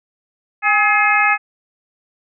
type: harmonic tone with a mistuned harmonic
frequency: 424.1 Hz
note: G#4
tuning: 36 cents sharp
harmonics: 2 / 3 / 4 / 5 / 6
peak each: -18 / -18 / -18 / -18 / -18 dBFS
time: 0.62-1.38 s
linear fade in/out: 50 ms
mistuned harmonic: 2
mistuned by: -65 cents
effects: none